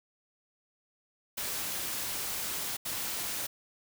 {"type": "noise bursts at uneven times", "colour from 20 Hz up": "white", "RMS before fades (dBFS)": -35, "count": 2, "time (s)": [[1.37, 2.77], [2.85, 3.47]], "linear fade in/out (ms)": 10, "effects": []}